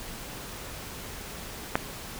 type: click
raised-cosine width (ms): 0.5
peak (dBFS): -7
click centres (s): 1.755
effects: pink hiss -40 dBFS RMS until 2.19 s